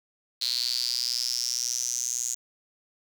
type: tone with high-pass filter sweep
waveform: sawtooth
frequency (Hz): 121.9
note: B2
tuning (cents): -22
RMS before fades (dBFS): -29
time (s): 0.41-2.35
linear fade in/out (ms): 10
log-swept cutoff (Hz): 4200 to 6800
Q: 9.7
effects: none